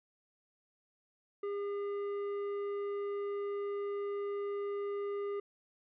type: tone with tanh clipping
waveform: triangle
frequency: 404.7 Hz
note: G#4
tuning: 45 cents flat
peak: -36 dBFS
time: 1.43-5.4 s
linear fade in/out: 5 ms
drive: 13 dB
effects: none